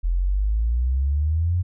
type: exponential sweep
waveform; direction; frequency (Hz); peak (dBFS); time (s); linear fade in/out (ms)
sine; up; 41.49 to 91.6; -18; 0.03-1.63; 20
effects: none